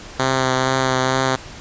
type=tone with vibrato; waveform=5% pulse; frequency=130.81 Hz; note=C3; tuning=in tune; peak=-5 dBFS; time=0.19-1.36 s; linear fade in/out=5 ms; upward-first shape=triangle; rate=2.2 Hz; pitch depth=20 cents each way; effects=pink hiss -37 dBFS RMS until 1.6 s + resampled to 16000 Hz